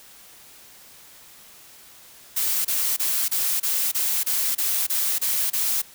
blue noise bursts, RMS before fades -23 dBFS, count 11, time 2.36-5.82 s, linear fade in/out 10 ms, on 290 ms, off 27 ms, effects white hiss -48 dBFS RMS until 5.94 s

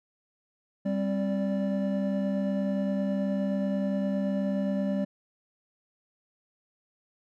triangle tone cluster, 197.5 / 265.3 / 583 Hz, G3 / C4 / D5, +13 / +24 / -13 cents, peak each -25 / -32 / -31 dBFS, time 0.85-5.05 s, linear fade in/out 10 ms, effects none

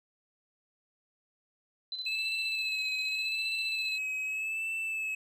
sine tone with tremolo, 4037 Hz, B7, 37 cents sharp, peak -33 dBFS, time 1.92-3.98 s, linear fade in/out 2 ms, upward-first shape square, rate 15 Hz, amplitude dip 50%
triangle tone with vibrato, 2600 Hz, E7, 24 cents flat, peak -30 dBFS, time 2.06-5.15 s, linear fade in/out 5 ms, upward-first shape sine, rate 0.84 Hz, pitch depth 39 cents each way
effects none

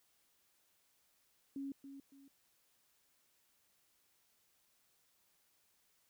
sine tone with echo, 275.4 Hz, C#4, 11 cents flat, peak -40 dBFS, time 1.56-1.72 s, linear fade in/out 2 ms, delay 280 ms, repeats 2, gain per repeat -9 dB, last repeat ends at 2.28 s, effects white hiss -75 dBFS RMS until 6.09 s

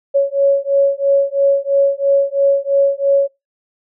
sine beating tone pair, 554.4 / 557.4 Hz, C#5 / C#5, 0 / +9 cents, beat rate 3 Hz, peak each -14 dBFS, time 0.14-3.28 s, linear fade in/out 20 ms, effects noise-tail reverb RT60 0.2 s tail -22 dB re dry

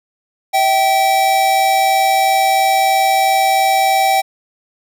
square tone pair together, 650 / 773 Hz, E5 / G5, -24 / -24 cents, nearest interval minor third, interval 300 cents, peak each -21 / -12 dBFS, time 0.53-4.22 s, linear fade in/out 20 ms, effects none

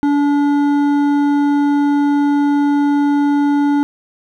sine tone with hard clipping, 287.6 Hz, D4, 36 cents flat, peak -13 dBFS, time 0.03-3.83 s, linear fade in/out 0 ms, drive 9 dB, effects none

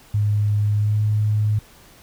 sine tone with pitch glide, 104.2 to 106.14 Hz, G#2 to G#2, +6 to +38 cents, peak -16 dBFS, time 0.14-1.59 s, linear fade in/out 5 ms, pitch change +32 cents, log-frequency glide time 0.76-0.99 s, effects pink hiss -49 dBFS RMS until 2.02 s

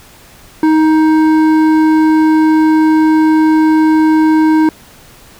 sine tone with hard clipping, 313.7 Hz, D#4, 14 cents sharp, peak -8 dBFS, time 0.63-4.69 s, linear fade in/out 2 ms, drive 10 dB, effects pink hiss -40 dBFS RMS until 5.39 s

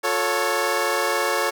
15% pulse chord, F augmented, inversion none, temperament equal with one note detuned, 356.6 / 440 / 554.4 Hz, F4 / A4 / C#5, +36 / 0 / 0 cents, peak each -21 / -18 / -17 dBFS, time 0.03-1.51 s, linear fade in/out 20 ms, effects none

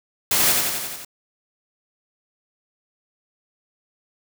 white noise with echo, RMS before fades -19 dBFS, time 0.31-0.52 s, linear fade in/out 2 ms, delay 88 ms, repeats 6, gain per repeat -3 dB, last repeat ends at 1.048 s, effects none

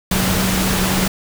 sine tone in noise, 188.1 Hz, F#3, 29 cents sharp, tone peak -19 dBFS, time 0.11-1.08 s, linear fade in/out 5 ms, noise pink, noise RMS -19 dBFS, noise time 0.11-1.08 s, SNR -3 dB, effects none

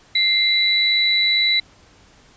sine tone pair together, 2093 / 3951 Hz, C7 / B7, 0 / 0 cents, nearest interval major seventh, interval 1100 cents, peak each -19 / -16 dBFS, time 0.15-1.6 s, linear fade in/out 5 ms, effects pink hiss -51 dBFS RMS until 2.36 s + resampled to 16000 Hz

